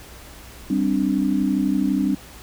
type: chord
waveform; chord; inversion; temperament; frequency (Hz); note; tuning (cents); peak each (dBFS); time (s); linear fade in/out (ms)
sine; G suspended fourth; none; equal; 196 / 261.6 / 293.7; G3 / C4 / D4; 0 / 0 / 0; -22; 0.7-2.15; 5
effects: added 60 Hz sine -45 dBFS peak until 2.42 s + pink hiss -43 dBFS RMS until 2.42 s